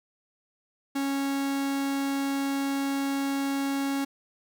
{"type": "tone", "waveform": "45% pulse", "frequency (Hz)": 275.9, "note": "C#4", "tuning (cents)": -8, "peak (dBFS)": -26, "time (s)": [0.95, 4.05], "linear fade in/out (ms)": 10, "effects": []}